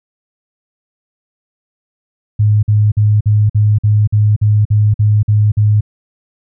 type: tone bursts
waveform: sine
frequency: 105.5 Hz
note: G#2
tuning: 28 cents sharp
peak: -7 dBFS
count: 12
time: 2.39-5.809 s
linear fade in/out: 10 ms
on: 240 ms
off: 49 ms
effects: none